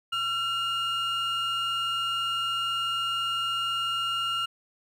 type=tone pair together; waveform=triangle; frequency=1361 / 2841 Hz; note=F6 / F7; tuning=-45 / +29 cents; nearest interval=octave + minor second; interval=1274 cents; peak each=-26 dBFS; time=0.12-4.46 s; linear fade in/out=10 ms; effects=tanh soft clip ceiling -21 dBFS